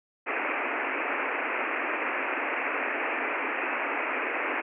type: band-pass noise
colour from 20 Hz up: white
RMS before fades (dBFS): -30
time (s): 0.26-4.62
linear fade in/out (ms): 20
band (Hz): 250 to 2600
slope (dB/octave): 96
effects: none